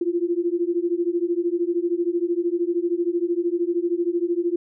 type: beating tone pair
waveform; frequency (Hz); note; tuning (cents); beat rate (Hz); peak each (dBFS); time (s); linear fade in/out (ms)
sine; 339.7 / 352.7; F4 / F4; -48 / +17; 13; -23; 0.01-4.56; 5
effects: none